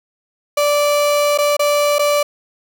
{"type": "tone with dropouts", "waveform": "35% pulse", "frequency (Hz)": 584, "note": "D5", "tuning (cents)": -10, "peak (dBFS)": -11, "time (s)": [0.57, 2.23], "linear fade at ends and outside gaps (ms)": 5, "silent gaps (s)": [[1.377, 1.385], [1.568, 1.593], [1.985, 1.992]], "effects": []}